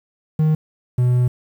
triangle tone pair in turn, 155.56 / 123.9 Hz, D#3 / B2, 0 / +6 cents, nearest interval major third, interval 394 cents, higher first, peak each -11 dBFS, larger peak neither, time 0.39-0.55 / 0.98-1.28 s, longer second, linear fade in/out 5 ms, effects 8-bit

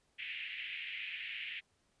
pink band-pass noise, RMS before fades -43 dBFS, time 0.18-1.61 s, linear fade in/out 20 ms, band 2000 to 3000 Hz, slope 48 dB/octave, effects pink hiss -75 dBFS RMS until 2 s + resampled to 22050 Hz

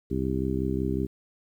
harmonic tone, 65.41 Hz, C2, in tune, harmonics 1 / 2 / 3 / 4 / 5 / 6, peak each -32 / -32 / -32 / -32 / -32 / -32 dBFS, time 0.1-1.07 s, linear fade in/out 20 ms, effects 10-bit

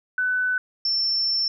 sine tone pair in turn, 1500 / 5383 Hz, F#6 / E8, +23 / +35 cents, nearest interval octave + minor seventh, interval 2212 cents, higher second, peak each -20 dBFS, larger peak neither, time 0.18-0.58 / 0.85-1.48 s, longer second, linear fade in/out 2 ms, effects none

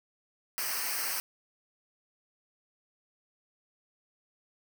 white noise with comb filter, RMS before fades -33 dBFS, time 0.58-1.2 s, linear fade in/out 0 ms, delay 0.28 ms, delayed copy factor -0.85, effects none

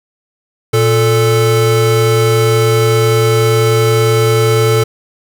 square tone pair together, 116.54 / 440 Hz, A#2 / A4, 0 / 0 cents, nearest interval octave + major seventh, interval 2300 cents, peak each -12 dBFS, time 0.73-4.84 s, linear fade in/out 10 ms, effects none

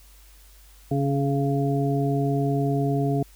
harmonic tone with a mistuned harmonic, 140 Hz, C#3, 18 cents sharp, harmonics 1 / 2 / 3 / 5, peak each -23 / -26 / -28 / -30 dBFS, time 0.91-3.23 s, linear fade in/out 5 ms, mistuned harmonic 5, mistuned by -23 cents, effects added 50 Hz sine -49 dBFS peak until 3.35 s + white hiss -55 dBFS RMS until 3.35 s

